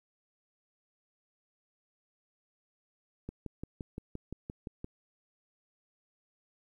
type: click train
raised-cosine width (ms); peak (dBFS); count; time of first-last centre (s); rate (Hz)
3; -26; 10; 3.29-4.844; 5.79
effects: 11-bit